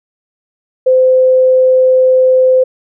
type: tone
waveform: sine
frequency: 515 Hz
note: C5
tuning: 28 cents flat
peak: -5 dBFS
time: 0.86-2.64 s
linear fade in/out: 10 ms
effects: none